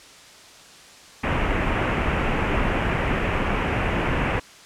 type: low-pass noise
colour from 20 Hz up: pink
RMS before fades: -23 dBFS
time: 1.23-4.4 s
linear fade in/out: 10 ms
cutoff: 2800 Hz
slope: 48 dB/octave
effects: white hiss -46 dBFS RMS until 4.65 s + low-pass 7000 Hz 12 dB/octave